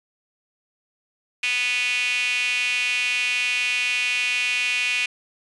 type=tone with high-pass filter; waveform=sawtooth; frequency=246.9 Hz; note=B3; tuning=in tune; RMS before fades=-23 dBFS; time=1.43-5.06 s; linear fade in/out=5 ms; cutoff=2500 Hz; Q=7.9; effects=resampled to 22050 Hz